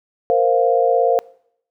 sine chord, Bb suspended second, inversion none, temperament equal, 466.2 / 523.3 / 698.5 Hz, Bb4 / C5 / F5, 0 / 0 / 0 cents, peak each -17 dBFS, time 0.3-1.19 s, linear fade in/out 0 ms, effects noise-tail reverb RT60 0.7 s tail -24 dB re dry

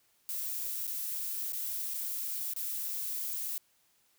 violet noise with dropouts, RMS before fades -36 dBFS, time 0.29-3.58 s, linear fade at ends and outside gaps 0 ms, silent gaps 0.869-0.876 / 1.522-1.531 / 1.938-1.942 / 2.536-2.563 s, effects white hiss -70 dBFS RMS until 4.18 s

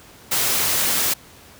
white noise, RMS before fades -20 dBFS, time 0.31-1.14 s, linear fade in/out 10 ms, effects pink hiss -46 dBFS RMS until 1.59 s + high-pass 60 Hz 12 dB/octave

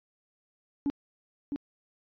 sine tone with echo, 283.8 Hz, C#4, 41 cents sharp, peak -23 dBFS, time 0.86-0.9 s, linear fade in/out 0 ms, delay 660 ms, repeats 1, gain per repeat -6 dB, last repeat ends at 1.56 s, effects tanh soft clip ceiling -23 dBFS + resampled to 11025 Hz

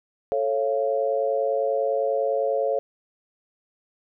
sine chord, A augmented, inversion none, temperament just, 440 / 550 / 687.5 Hz, A4 / C#5 / E#5, 0 / -14 / -27 cents, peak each -26 / -23 / -28 dBFS, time 0.32-2.79 s, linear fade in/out 0 ms, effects none

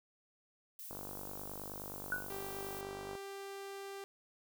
violet noise, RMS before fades -48 dBFS, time 0.79-2.81 s, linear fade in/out 2 ms
click train, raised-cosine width 1 ms, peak -32 dBFS, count 112, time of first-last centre 0.91-3.152 s, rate 49.5 Hz
sine tone with exponential decay, 1477 Hz, F#6, 3 cents flat, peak -30 dBFS, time 2.12-2.33 s, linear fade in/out 2 ms, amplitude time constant 45 ms
sawtooth tone with pitch glide, 392 to 394.3 Hz, G4 to G4, 0 to +10 cents, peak -40 dBFS, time 2.3-4.04 s, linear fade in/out 0 ms, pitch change +10 cents, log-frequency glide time 2.99-3.26 s
effects none

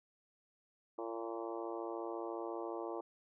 harmonic tone with a mistuned harmonic, 114.3 Hz, A#2, 34 cents flat, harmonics 3 / 4 / 5 / 6 / 7 / 8 / 9 / 10, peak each -43 / -45 / -47 / -49 / -50 / -51 / -52 / -53 dBFS, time 0.98-3.01 s, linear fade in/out 5 ms, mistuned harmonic 7, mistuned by +26 cents, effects none

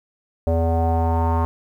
square tone with low-pass filter sweep, 82.6 Hz, E2, 4 cents sharp, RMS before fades -19 dBFS, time 0.47-1.45 s, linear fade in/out 0 ms, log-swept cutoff 610 to 1000 Hz, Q 5.7, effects 9-bit

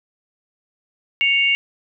sine tone pair together, 2217 / 2793 Hz, C#7 / F7, 0 / -1 cents, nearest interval major third, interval 399 cents, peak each -17 dBFS, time 1.21-1.55 s, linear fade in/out 0 ms, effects none

